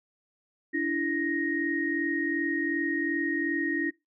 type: tone cluster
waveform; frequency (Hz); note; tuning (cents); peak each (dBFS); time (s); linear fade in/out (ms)
sine; 290.3 / 333 / 1868; D4 / E4 / A#6; -20 / +18 / +3; -30; 0.73-3.91; 20
effects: noise-tail reverb RT60 0.2 s tail -22 dB re dry